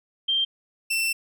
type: tone pair in turn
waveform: sine / sawtooth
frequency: 3165 / 2684 Hz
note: G7 / E7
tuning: +16 / +31 cents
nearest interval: minor third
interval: 285 cents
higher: first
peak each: -20 / -19 dBFS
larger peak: second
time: 0.28-0.45 / 0.9-1.13 s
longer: second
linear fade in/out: 10 ms
effects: none